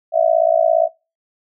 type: tone with amplitude modulation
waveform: sine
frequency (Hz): 655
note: E5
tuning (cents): -11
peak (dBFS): -7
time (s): 0.12-0.89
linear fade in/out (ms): 50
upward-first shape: sine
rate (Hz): 57.4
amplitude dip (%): 95
effects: noise-tail reverb RT60 0.3 s tail -25 dB re dry